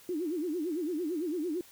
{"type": "tone with vibrato", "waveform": "sine", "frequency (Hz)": 329.2, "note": "E4", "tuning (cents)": -2, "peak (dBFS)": -30, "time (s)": [0.09, 1.61], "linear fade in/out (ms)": 2, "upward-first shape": "sine", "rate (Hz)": 8.9, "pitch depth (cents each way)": 200, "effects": ["white hiss -56 dBFS RMS until 1.71 s"]}